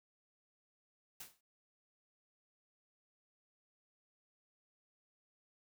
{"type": "noise with exponential decay", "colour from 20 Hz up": "white", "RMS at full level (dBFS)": -45, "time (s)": [1.2, 1.41], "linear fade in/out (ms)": 5, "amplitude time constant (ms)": 44, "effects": []}